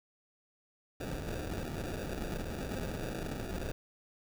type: noise with sample-and-hold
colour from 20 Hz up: pink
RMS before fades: -38 dBFS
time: 1-3.72 s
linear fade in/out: 5 ms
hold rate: 1050 Hz
effects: none